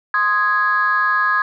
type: chord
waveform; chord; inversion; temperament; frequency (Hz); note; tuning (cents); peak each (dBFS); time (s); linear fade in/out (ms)
sine; Ab major; first; equal; 1046.5 / 1244.5 / 1661.2; C6 / Eb6 / Ab6; 0 / 0 / 0; -20 / -18 / -16; 0.14-1.42; 2
effects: tanh soft clip ceiling -7 dBFS